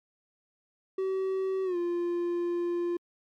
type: tone with pitch glide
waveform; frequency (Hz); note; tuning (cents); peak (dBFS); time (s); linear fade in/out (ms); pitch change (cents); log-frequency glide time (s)
triangle; 381.1 to 347.5; G4 to F4; -49 to -9; -25; 0.98-2.97; 5; -160; 1.64-1.77
effects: MP3 64 kbps